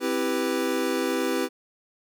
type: chord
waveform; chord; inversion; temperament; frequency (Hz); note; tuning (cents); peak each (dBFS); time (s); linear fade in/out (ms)
square; C major seventh; none; equal; 261.6 / 329.6 / 392 / 493.9; C4 / E4 / G4 / B4; 0 / 0 / 0 / 0; -30; 0-1.49; 50
effects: none